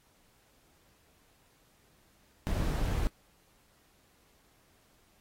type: noise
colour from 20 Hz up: brown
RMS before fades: -30 dBFS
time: 2.47-3.07 s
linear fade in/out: 0 ms
effects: pink hiss -67 dBFS RMS until 5.2 s + AAC 48 kbps